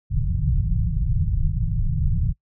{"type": "low-pass noise", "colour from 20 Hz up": "pink", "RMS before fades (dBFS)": -21, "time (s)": [0.1, 2.33], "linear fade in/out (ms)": 20, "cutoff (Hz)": 170, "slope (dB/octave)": 96, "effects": ["noise-tail reverb RT60 0.1 s tail -23 dB re dry"]}